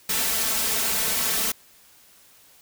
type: noise with comb filter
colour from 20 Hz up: white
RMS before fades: -24 dBFS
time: 0.09-1.52 s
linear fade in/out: 5 ms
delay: 4.5 ms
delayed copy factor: +0.95
effects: white hiss -54 dBFS RMS until 2.61 s